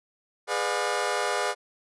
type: chord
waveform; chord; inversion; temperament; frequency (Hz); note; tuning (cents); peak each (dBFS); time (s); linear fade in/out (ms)
20% pulse; G# diminished seventh; none; just; 415.3 / 498.4 / 598 / 717.6; G#4 / B4 / D5 / F5; 0 / +16 / +31 / +47; -26; 0.47-1.55; 50
effects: resampled to 24000 Hz